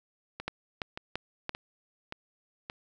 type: two click trains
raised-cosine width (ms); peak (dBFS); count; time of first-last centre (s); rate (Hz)
0.3; -16 / -21; 4 / 5; 0.48-1.494 / 0.4-2.699; 2.96 / 1.74
effects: none